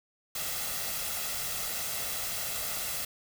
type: noise with comb filter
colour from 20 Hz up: white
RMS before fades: -34 dBFS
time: 0.35-3.05 s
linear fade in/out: 5 ms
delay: 1.5 ms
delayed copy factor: +0.55
effects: none